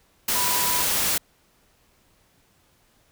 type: tone in noise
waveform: sine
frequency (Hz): 985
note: B5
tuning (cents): -5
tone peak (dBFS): -28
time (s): 0.35-0.83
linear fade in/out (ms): 5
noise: white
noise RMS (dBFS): -23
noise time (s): 0.28-1.18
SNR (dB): -8
effects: pink hiss -62 dBFS RMS until 3.11 s